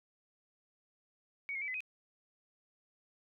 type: tone with pitch steps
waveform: sine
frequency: 2241 / 2143 / 2298 / 2023 / 2514 Hz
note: C#7 / C7 / D7 / B6 / D#7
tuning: +18 / +41 / -38 / +41 / +17 cents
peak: -36 dBFS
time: 1.49-1.805 s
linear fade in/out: 0 ms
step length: 63 ms
effects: none